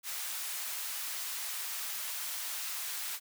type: high-pass noise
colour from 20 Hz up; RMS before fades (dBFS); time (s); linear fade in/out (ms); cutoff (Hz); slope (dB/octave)
white; -38; 0.03-3.2; 50; 960; 12
effects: none